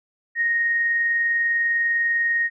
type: tone with tremolo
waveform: sine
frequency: 1864.7 Hz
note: A#6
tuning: in tune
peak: -17 dBFS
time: 0.35-2.5 s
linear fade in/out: 50 ms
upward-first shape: triangle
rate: 20 Hz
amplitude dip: 25%
effects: none